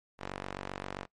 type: tone with band-pass filter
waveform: sawtooth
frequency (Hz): 47.57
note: F#1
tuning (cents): +49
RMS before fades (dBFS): -41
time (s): 0.18-1.07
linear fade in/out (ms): 50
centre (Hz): 1200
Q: 0.53
effects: noise-tail reverb RT60 0.1 s tail -21 dB re dry + MP3 48 kbps